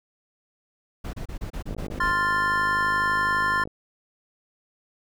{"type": "noise bursts", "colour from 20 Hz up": "brown", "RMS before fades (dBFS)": -32, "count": 9, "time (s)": [1.04, 2.118], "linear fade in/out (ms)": 10, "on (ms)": 94, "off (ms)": 29}
{"type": "click train", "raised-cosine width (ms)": 2, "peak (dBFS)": -23, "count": 104, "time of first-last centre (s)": [1.69, 3.675], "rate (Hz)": 51.9}
{"type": "chord", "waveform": "triangle", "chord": "F major", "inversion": "second", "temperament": "equal", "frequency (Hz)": [1046.5, 1396.9, 1760], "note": ["C6", "F6", "A6"], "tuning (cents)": [0, 0, 0], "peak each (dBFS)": [-22, -26, -23], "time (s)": [2, 3.64], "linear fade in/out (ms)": 5}
{"effects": []}